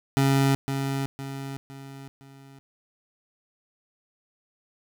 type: tone with echo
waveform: 25% pulse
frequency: 136.7 Hz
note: C#3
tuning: 24 cents flat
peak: -15 dBFS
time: 0.17-0.55 s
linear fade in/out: 0 ms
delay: 510 ms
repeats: 4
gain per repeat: -7 dB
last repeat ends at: 2.59 s
effects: none